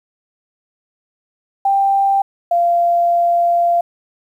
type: tone pair in turn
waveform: sine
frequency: 788 / 690.5 Hz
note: G5 / F5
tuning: +9 / -20 cents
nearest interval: major second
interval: 229 cents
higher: first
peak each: -11 dBFS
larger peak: neither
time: 1.65-2.22 / 2.51-3.81 s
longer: second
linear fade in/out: 5 ms
effects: 8-bit